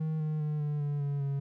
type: tone with pitch steps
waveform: triangle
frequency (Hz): 157.3 / 154.15 / 151.07 / 148.04 / 145.08 / 142.18 / 139.33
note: D#3 / D#3 / D3 / D3 / D3 / C#3 / C#3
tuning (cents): +19 / -16 / +49 / +14 / -21 / +44 / +9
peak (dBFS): -27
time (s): 0-1.4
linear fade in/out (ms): 10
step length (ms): 200
effects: none